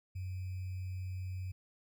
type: tone with sample-and-hold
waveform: sine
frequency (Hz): 92.5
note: F#2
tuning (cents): 0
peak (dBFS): -37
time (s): 0.15-1.52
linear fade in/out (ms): 10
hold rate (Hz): 2450
effects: none